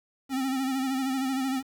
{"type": "tone with vibrato", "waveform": "square", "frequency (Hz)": 264.8, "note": "C4", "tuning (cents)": 21, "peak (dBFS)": -27, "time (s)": [0.29, 1.63], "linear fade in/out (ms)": 50, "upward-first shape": "sine", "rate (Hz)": 13, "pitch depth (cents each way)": 51, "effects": ["9-bit"]}